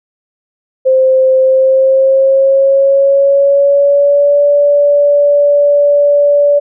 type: tone with pitch glide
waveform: sine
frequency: 523 to 577 Hz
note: C5 to D5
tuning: -1 to -31 cents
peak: -5 dBFS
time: 0.85-6.6 s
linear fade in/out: 20 ms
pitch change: +170 cents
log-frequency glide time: 1.39-4.43 s
effects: none

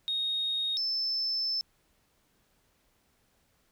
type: tone pair in turn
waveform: sine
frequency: 3729 / 5274 Hz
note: A#7 / E8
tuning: 0 / 0 cents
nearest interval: tritone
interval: 600 cents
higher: second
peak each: -27 dBFS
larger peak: neither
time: 0.08-0.77 / 0.77-1.61 s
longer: second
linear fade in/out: 0 ms
effects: tanh soft clip ceiling -23 dBFS + pink hiss -70 dBFS RMS until 3.71 s

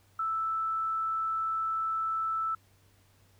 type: tone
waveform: sine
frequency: 1318.5 Hz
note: E6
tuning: in tune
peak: -28 dBFS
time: 0.19-2.55 s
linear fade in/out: 5 ms
effects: added 97 Hz sine -63 dBFS peak until 3.39 s + pink hiss -66 dBFS RMS until 3.39 s

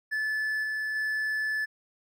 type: tone with level steps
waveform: triangle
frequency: 1736 Hz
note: A6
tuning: 24 cents flat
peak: -25 / -27 / -25 dBFS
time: 0.11-1.66 s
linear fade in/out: 20 ms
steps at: 0.63 / 0.95 s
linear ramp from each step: 10 ms
effects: none

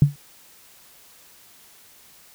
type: tone with exponential decay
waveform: sine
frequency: 143.7 Hz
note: D3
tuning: 37 cents flat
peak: -6 dBFS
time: 0.02-0.16 s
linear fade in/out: 2 ms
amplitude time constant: 29 ms
effects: white hiss -51 dBFS RMS until 2.34 s

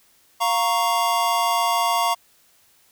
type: chord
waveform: square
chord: Bb minor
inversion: second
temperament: equal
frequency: 698.5 / 932.3 / 1108.7 Hz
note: F5 / Bb5 / Db6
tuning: 0 / 0 / 0 cents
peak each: -24 / -23 / -24 dBFS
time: 0.4-2.15 s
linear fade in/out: 20 ms
effects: white hiss -58 dBFS RMS until 2.91 s

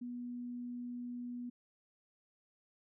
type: tone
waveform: sine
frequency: 243.7 Hz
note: B3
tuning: 23 cents flat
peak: -40 dBFS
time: 0.01-1.5 s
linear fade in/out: 10 ms
effects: none

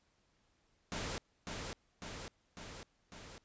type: noise with echo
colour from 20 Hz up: pink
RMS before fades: -40 dBFS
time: 0.92-1.18 s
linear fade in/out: 0 ms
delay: 550 ms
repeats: 4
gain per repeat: -3 dB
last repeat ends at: 3.38 s
effects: pink hiss -75 dBFS RMS until 3.44 s + resampled to 16000 Hz

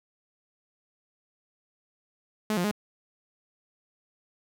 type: tone with pitch steps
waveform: sawtooth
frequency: 214.1 / 176.5 / 208.7 Hz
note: A3 / F3 / G#3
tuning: -47 / +19 / +9 cents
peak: -21 dBFS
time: 2.5-2.713 s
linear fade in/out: 2 ms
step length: 71 ms
effects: none

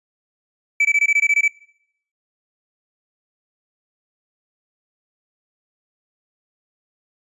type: tone bursts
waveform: triangle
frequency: 2306 Hz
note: D7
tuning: 32 cents flat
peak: -11 dBFS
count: 10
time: 0.8-1.48 s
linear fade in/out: 5 ms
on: 50 ms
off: 20 ms
effects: noise-tail reverb RT60 0.7 s tail -23 dB re dry + resampled to 24000 Hz

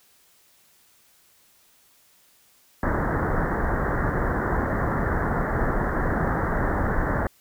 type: low-pass noise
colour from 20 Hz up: pink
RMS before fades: -24 dBFS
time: 2.83-7.27 s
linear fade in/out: 2 ms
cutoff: 1900 Hz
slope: 96 dB/octave
effects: white hiss -59 dBFS RMS until 7.4 s

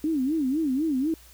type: tone with vibrato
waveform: sine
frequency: 288 Hz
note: D4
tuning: 34 cents flat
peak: -22 dBFS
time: 0.04-1.14 s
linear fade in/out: 2 ms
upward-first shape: sine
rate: 4 Hz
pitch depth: 220 cents each way
effects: added 60 Hz sine -52 dBFS peak until 1.33 s + white hiss -53 dBFS RMS until 1.33 s

